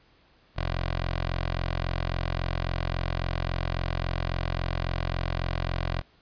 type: tone with notch filter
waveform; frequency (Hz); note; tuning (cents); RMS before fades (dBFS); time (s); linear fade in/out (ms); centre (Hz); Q
10% pulse; 43.65; F1; 0; -29; 0.56-6.02; 20; 230; 0.71
effects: pink hiss -61 dBFS RMS until 6.21 s + resampled to 11025 Hz